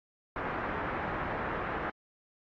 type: low-pass noise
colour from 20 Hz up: white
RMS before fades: -35 dBFS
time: 0.36-1.9 s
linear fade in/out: 2 ms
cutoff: 1600 Hz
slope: 24 dB/octave
effects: AAC 32 kbps